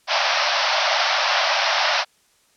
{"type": "band-pass noise", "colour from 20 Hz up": "pink", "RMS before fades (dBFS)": -20, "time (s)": [0.07, 2.05], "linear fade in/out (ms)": 50, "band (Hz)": [580, 5700], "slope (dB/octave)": 96, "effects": ["white hiss -60 dBFS RMS until 2.56 s", "low-pass 10000 Hz 12 dB/octave"]}